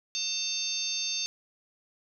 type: harmonic tone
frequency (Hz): 900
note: A5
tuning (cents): +39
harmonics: 3 / 4 / 5 / 6 / 7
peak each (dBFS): -38 / -35 / -34 / -39 / -34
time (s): 0.15-1.26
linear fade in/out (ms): 0
effects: none